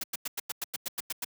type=noise bursts; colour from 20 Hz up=white; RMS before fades=-33 dBFS; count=11; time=0.01-1.246 s; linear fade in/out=5 ms; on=26 ms; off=95 ms; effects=high-pass 150 Hz 12 dB/octave